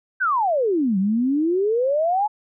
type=exponential two-way sweep; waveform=sine; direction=down then up; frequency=1592 to 185 to 867 Hz; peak=-17 dBFS; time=0.2-2.28 s; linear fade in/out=20 ms; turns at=0.98 s; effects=none